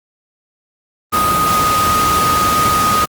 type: tone in noise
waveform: sine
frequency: 1244.5 Hz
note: D#6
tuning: in tune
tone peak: -12 dBFS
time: 1.12-3.06 s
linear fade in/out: 20 ms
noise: pink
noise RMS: -18 dBFS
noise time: 1.12-3.06 s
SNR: +3 dB
effects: high-pass 80 Hz 12 dB/octave + Opus 24 kbps